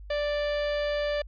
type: tone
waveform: 45% pulse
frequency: 587 Hz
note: D5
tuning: 1 cent flat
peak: -26 dBFS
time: 0.1-1.22 s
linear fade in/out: 5 ms
effects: added 50 Hz sine -41 dBFS peak until 1.27 s + resampled to 11025 Hz